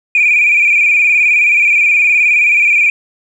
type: tone with vibrato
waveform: sine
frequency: 2400 Hz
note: D7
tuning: 37 cents sharp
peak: -6 dBFS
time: 0.15-2.9 s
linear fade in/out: 2 ms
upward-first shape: square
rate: 19 Hz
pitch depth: 45 cents each way
effects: tanh soft clip ceiling -2 dBFS + 8-bit